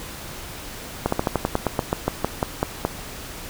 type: slowing click train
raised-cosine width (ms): 1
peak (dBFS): -5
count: 15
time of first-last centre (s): 1.06-2.85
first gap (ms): 64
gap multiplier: 1.1
effects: pink hiss -36 dBFS RMS until 3.49 s